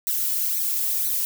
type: noise with flanger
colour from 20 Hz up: violet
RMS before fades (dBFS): -24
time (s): 0.07-1.25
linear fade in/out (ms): 0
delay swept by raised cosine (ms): 0.49 to 2.39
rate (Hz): 2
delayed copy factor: +0.9
effects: none